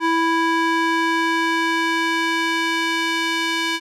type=tone with band-pass filter sweep; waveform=square; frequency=329.6 Hz; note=E4; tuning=in tune; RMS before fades=-20 dBFS; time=0-3.8 s; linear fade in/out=50 ms; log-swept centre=1200 to 2800 Hz; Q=1; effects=none